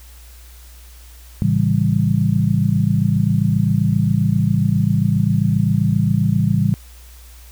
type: chord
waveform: sine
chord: A dominant seventh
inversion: none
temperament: just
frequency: 110 / 137.5 / 165 / 198 Hz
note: A2 / C#3 / E3 / G3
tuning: 0 / -14 / +2 / +18 cents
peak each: -19 dBFS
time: 1.42-6.74 s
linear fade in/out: 0 ms
effects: added 60 Hz sine -39 dBFS peak until 7.51 s + white hiss -47 dBFS RMS until 7.51 s

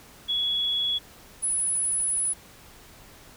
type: tone pair in turn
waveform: sine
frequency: 3369 / 10122 Hz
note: G#7 / D#9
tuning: +24 / +29 cents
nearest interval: octave + perfect fifth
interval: 1905 cents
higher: second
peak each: -23 dBFS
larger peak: neither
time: 0.28-0.99 / 1.42-2.34 s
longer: second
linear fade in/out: 20 ms
effects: pink hiss -50 dBFS RMS until 3.36 s

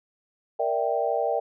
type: chord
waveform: sine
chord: E half-diminished seventh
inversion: second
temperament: equal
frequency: 466.2 / 587.3 / 659.3 / 784 Hz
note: Bb4 / D5 / E5 / G5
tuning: 0 / 0 / 0 / 0 cents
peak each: -28 dBFS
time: 0.59-1.4 s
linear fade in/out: 10 ms
effects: none

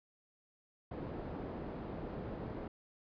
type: low-pass noise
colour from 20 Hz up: white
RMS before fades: -43 dBFS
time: 0.91-2.68 s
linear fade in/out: 5 ms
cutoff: 470 Hz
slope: 12 dB/octave
effects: resampled to 11025 Hz

